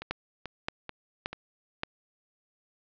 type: two click trains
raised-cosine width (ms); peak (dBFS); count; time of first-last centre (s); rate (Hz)
0.3; -14 / -21; 4 / 4; 0.11-1.834 / 0.02-1.33; 1.74 / 2.29
effects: resampled to 11025 Hz + 7-bit